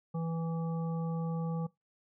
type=harmonic tone; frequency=164.81 Hz; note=E3; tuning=in tune; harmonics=1 / 3 / 5 / 7; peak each=-32 / -42 / -46 / -49 dBFS; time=0.14-1.67 s; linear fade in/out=10 ms; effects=noise-tail reverb RT60 0.2 s tail -22 dB re dry